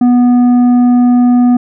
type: tone with tanh clipping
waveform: sine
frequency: 245.2 Hz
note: B3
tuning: 12 cents flat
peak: -6 dBFS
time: 0.01-1.57 s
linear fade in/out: 5 ms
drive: 7 dB
effects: none